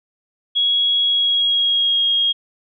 sine tone with pitch glide, 3327 to 3264 Hz, G#7 to G#7, +2 to -31 cents, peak -14 dBFS, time 0.55-2.33 s, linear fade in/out 20 ms, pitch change -33 cents, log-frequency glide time 1.02-2.05 s, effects none

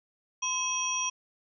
sine tone cluster, 1022 / 2568 / 3236 / 5760 Hz, C6 / E7 / G#7 / F#8, -41 / -46 / -46 / -47 cents, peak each -34 / -35 / -37 / -30 dBFS, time 0.42-1.1 s, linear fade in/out 10 ms, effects none

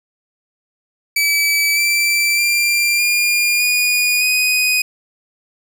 sawtooth tone with pitch steps, 2300 / 2338 / 2376 / 2414 / 2454 / 2494 Hz, D7 / D7 / D7 / D7 / D#7 / D#7, -37 / -8 / +20 / +47 / -25 / +3 cents, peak -10 dBFS, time 1.16-4.82 s, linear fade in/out 5 ms, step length 610 ms, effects none

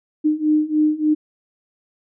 sine beating tone pair, 303.5 / 306.9 Hz, D#4 / D#4, -43 / -24 cents, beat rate 3.4 Hz, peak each -19 / -17 dBFS, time 0.24-1.15 s, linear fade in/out 20 ms, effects none

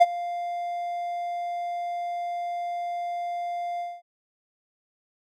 triangle tone with ADSR envelope, 698.5 Hz, F5, in tune, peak -7 dBFS, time 0-4.02 s, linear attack 18 ms, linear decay 33 ms, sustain -19 dB, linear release 220 ms, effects none

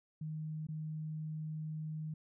sine tone with dropouts, 155.56 Hz, D#3, in tune, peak -38 dBFS, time 0.21-2.14 s, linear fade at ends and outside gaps 5 ms, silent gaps 0.669-0.686 s, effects none

